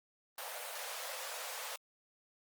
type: high-pass noise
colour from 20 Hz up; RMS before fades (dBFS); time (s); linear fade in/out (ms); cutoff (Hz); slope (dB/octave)
pink; -43; 0.38-1.76; 2; 480; 96
effects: Opus 32 kbps